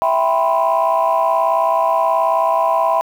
sine chord, C major seventh, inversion first, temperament equal, 659.3 / 784 / 987.8 / 1046.5 Hz, E5 / G5 / B5 / C6, 0 / 0 / 0 / 0 cents, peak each -16 / -19 / -16 / -21 dBFS, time 0.02-3.01 s, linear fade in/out 0 ms, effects tanh soft clip ceiling -6 dBFS + 7-bit

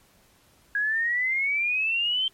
sine exponential sweep, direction up, 1640 to 3136 Hz, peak -22 dBFS, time 0.75-2.28 s, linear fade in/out 2 ms, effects pink hiss -60 dBFS RMS until 2.33 s + MP3 64 kbps

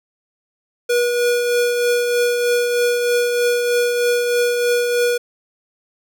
square tone with tremolo, 483.1 Hz, B4, 38 cents flat, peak -14 dBFS, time 0.89-5.18 s, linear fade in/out 10 ms, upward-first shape triangle, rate 3.2 Hz, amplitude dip 40%, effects none

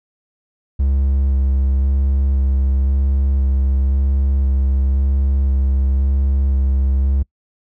triangle tone with vibrato, 67.6 Hz, C#2, 43 cents flat, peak -11 dBFS, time 0.79-7.23 s, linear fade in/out 10 ms, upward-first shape square, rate 0.96 Hz, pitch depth 14 cents each way, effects noise-tail reverb RT60 0.1 s tail -25 dB re dry

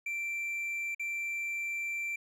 triangle tone with dropouts, 2349 Hz, D7, in tune, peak -31 dBFS, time 0.06-2.16 s, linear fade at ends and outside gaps 5 ms, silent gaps 0.948-0.995 s, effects none

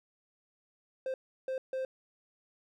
triangle tone bursts at uneven times, 523.3 Hz, C5, in tune, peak -30 dBFS, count 3, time 1.06-1.14 / 1.48-1.58 / 1.73-1.85 s, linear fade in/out 2 ms, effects none

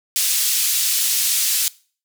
white band-pass noise, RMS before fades -19 dBFS, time 0.16-1.68 s, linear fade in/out 0 ms, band 3300 to 14000 Hz, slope 12 dB/octave, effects noise-tail reverb RT60 0.4 s tail -21 dB re dry

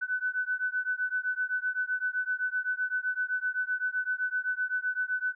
sine beating tone pair, 1498 / 1505.8 Hz, F#6 / F#6, +21 / +30 cents, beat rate 7.8 Hz, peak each -31 dBFS, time 0.01-5.35 s, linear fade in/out 20 ms, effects none

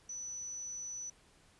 sine tone, 5960 Hz, F#8, 12 cents sharp, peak -40 dBFS, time 0.09-1.1 s, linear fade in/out 5 ms, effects pink hiss -65 dBFS RMS until 1.59 s + resampled to 24000 Hz

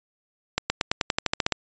accelerating click train, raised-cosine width 0.2 ms, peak -4 dBFS, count 12, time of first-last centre 0.58-1.523 s, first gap 120 ms, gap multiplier 0.93, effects resampled to 16000 Hz

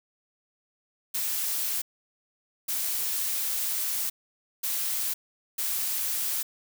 blue noise bursts at uneven times, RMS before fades -29 dBFS, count 4, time 1.14-1.82 / 2.68-4.1 / 4.63-5.14 / 5.58-6.43 s, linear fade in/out 10 ms, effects none

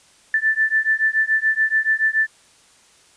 sine beating tone pair, 1760 / 1767 Hz, A6 / A6, 0 / +7 cents, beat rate 7 Hz, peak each -19 / -19 dBFS, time 0.34-2.27 s, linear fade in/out 2 ms, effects white hiss -53 dBFS RMS until 3.16 s + resampled to 22050 Hz

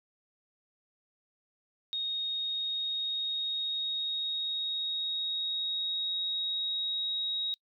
sine tone with pitch glide, 3729 to 3792 Hz, A#7 to A#7, 0 to +29 cents, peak -30 dBFS, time 1.93-7.54 s, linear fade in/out 0 ms, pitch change +29 cents, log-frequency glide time 2.27-7.08 s, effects noise-tail reverb RT60 0.1 s tail -25 dB re dry

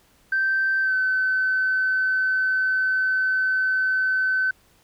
sine tone with pitch glide, 1557 to 1523.2 Hz, G6 to F#6, -12 to +50 cents, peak -18 dBFS, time 0.32-4.51 s, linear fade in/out 5 ms, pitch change -38 cents, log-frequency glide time 0.82-0.94 s, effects tanh soft clip ceiling -14 dBFS + pink hiss -59 dBFS RMS until 4.83 s

